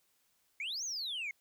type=exponential two-way sweep; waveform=sine; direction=up then down; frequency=2130 to 6660 to 2130 Hz; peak=-34 dBFS; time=0.6-1.31 s; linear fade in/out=2 ms; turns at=0.84 s; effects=tanh soft clip ceiling -34 dBFS + white hiss -74 dBFS RMS until 1.4 s